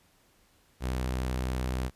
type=tone; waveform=sawtooth; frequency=63.4 Hz; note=B1; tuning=46 cents sharp; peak=-25 dBFS; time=0.8-1.91 s; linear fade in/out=50 ms; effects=pink hiss -65 dBFS RMS until 1.95 s + resampled to 32000 Hz